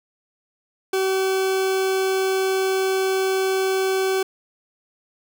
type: tone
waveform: 40% pulse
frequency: 381.5 Hz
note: G4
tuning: 47 cents flat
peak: -18 dBFS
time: 0.93-4.23 s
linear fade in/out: 5 ms
effects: none